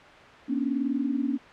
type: tone cluster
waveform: sine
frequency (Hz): 237.1 / 275.4 / 296.2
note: A#3 / C#4 / D4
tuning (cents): +30 / -11 / +15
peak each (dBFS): -29 / -27 / -32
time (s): 0.48-1.38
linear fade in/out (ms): 20
effects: white hiss -47 dBFS RMS until 1.52 s + low-pass 2000 Hz 12 dB/octave